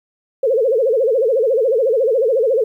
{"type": "tone with vibrato", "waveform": "sine", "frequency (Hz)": 487.8, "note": "B4", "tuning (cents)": -21, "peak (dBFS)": -12, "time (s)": [0.43, 2.64], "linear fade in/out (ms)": 5, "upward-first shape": "sine", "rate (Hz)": 14, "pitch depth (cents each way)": 220, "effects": ["9-bit"]}